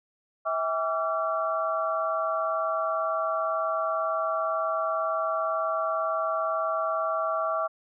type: tone cluster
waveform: sine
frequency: 648 / 806 / 1152 / 1361 Hz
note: E5 / G5 / D6 / F6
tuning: -30 / +48 / -34 / -45 cents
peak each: -28 / -37 / -29 / -32 dBFS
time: 0.45-7.68 s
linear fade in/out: 20 ms
effects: none